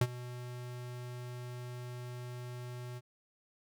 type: tone with ADSR envelope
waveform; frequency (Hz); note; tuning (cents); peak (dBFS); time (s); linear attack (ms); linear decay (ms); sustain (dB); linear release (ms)
square; 123.3; B2; -2; -24; 0.01-3.01; 4; 50; -18; 38
effects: none